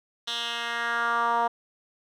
10% pulse tone with band-pass filter sweep, 234.6 Hz, A#3, 11 cents sharp, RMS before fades -27 dBFS, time 0.27-1.48 s, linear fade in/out 10 ms, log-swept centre 3700 to 840 Hz, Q 2.7, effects none

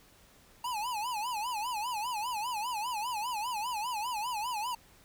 square tone with vibrato, 914 Hz, A#5, 34 cents flat, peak -33 dBFS, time 0.64-4.75 s, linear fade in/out 5 ms, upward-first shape sine, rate 5 Hz, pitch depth 180 cents each way, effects pink hiss -60 dBFS RMS until 5.04 s

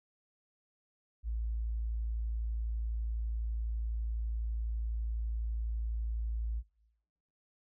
sine tone, 56 Hz, A1, 31 cents sharp, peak -32 dBFS, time 1.23-6.63 s, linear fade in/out 50 ms, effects noise-tail reverb RT60 1.0 s tail -24 dB re dry

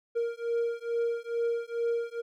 triangle beating tone pair, 466.2 / 468.5 Hz, A#4 / A#4, 0 / +9 cents, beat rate 2.3 Hz, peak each -29 dBFS, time 0.15-2.22 s, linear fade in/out 20 ms, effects none

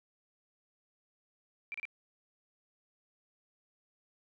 sine tone bursts, 2349 Hz, D7, in tune, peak -37 dBFS, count 3, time 1.72-1.853 s, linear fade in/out 0 ms, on 23 ms, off 32 ms, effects none

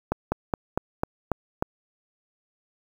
slowing click train, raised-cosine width 1 ms, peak -9 dBFS, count 7, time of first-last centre 0.12-1.625 s, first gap 200 ms, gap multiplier 1.09, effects 7-bit

